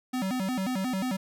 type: tone with vibrato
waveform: square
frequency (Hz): 220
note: A3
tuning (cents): 0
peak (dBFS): -28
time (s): 0.13-1.17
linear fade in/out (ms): 10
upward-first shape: square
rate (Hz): 5.6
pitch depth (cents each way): 250
effects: none